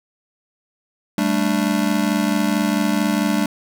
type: chord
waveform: square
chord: G suspended second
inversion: none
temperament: just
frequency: 196 / 220.5 / 294 Hz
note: G3 / A3 / D4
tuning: 0 / +4 / +2 cents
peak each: -22 dBFS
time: 1.18-3.46 s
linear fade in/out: 2 ms
effects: none